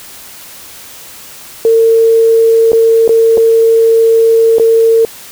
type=tone with dropouts; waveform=sine; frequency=453.5 Hz; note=A#4; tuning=48 cents flat; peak=-4 dBFS; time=1.65-5.05 s; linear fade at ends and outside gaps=1 ms; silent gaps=2.719-2.731 / 3.078-3.092 / 3.373-3.378 / 4.584-4.597 s; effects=white hiss -32 dBFS RMS until 5.31 s